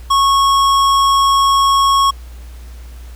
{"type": "tone with hard clipping", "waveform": "sine", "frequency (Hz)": 1100, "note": "C#6", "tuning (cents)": -14, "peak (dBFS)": -11, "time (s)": [0.1, 2.11], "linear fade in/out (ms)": 10, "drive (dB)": 14, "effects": ["added 60 Hz sine -30 dBFS peak until 3.15 s", "pink hiss -45 dBFS RMS until 3.15 s"]}